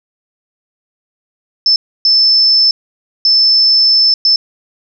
sine tone bursts at uneven times, 5274 Hz, E8, in tune, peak -6 dBFS, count 4, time 1.66-1.76 / 2.05-2.71 / 3.25-4.14 / 4.25-4.36 s, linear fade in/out 2 ms, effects none

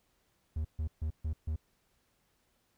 triangle tone bursts, 77.78 Hz, D#2, in tune, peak -29 dBFS, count 5, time 0.56-1.56 s, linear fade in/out 5 ms, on 88 ms, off 140 ms, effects pink hiss -74 dBFS RMS until 2.77 s

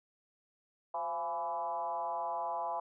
sine tone with frequency modulation, 840 Hz, G#5, 19 cents sharp, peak -33 dBFS, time 0.94-2.8 s, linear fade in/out 5 ms, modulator 159 Hz, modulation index 1.4, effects none

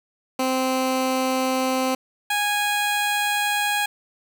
15% pulse tone pair in turn, 260.1 / 825.8 Hz, C4 / G#5, -10 / -10 cents, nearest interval octave + minor sixth, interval 2000 cents, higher second, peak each -14 dBFS, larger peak neither, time 0.39-1.95 / 2.3-3.86 s, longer neither, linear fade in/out 5 ms, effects 9-bit

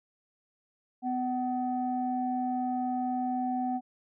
sine tone pair together, 251.6 / 754 Hz, B3 / F#5, +32 / +32 cents, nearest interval octave + perfect fifth, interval 1900 cents, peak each -30 / -30 dBFS, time 1.02-3.81 s, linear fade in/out 50 ms, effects tanh soft clip ceiling -20 dBFS

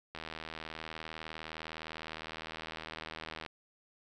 click train, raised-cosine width 0.3 ms, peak -25 dBFS, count 265, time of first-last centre 0.15-3.462 s, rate 79.7 Hz, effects none

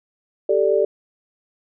sine chord, G suspended second, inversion none, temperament equal, 392 / 440 / 587.3 Hz, G4 / A4 / D5, 0 / 0 / 0 cents, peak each -19 dBFS, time 0.49-0.85 s, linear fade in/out 5 ms, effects none

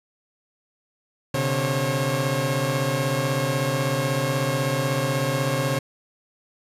sawtooth tone cluster, 127.8 / 144 / 542 Hz, C3 / D3 / C#5, -40 / -34 / -39 cents, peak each -22 dBFS, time 1.34-5.79 s, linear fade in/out 5 ms, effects resampled to 32000 Hz

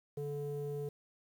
square tone with low-pass filter, 144.7 Hz, D3, 25 cents flat, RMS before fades -39 dBFS, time 0.17-0.89 s, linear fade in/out 5 ms, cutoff 490 Hz, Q 6.7, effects 10-bit

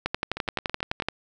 two click trains, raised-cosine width 0.3 ms, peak -17 / -9 dBFS, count 7 / 13, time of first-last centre 0.37-1.022 / 0.06-1.086 s, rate 9.2 / 11.7 Hz, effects none

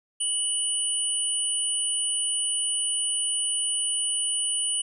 sine tone pair together, 2960 / 9397 Hz, F#7 / D9, 0 / 0 cents, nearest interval octave + minor sixth, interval 2000 cents, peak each -29 / -25 dBFS, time 0.2-4.82 s, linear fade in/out 10 ms, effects none

